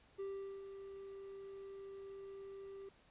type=tone with ADSR envelope; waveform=triangle; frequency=392 Hz; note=G4; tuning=in tune; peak=-38 dBFS; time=0.18-2.89 s; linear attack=20 ms; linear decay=420 ms; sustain=-8 dB; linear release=4 ms; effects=pink hiss -68 dBFS RMS until 3.1 s + resampled to 8000 Hz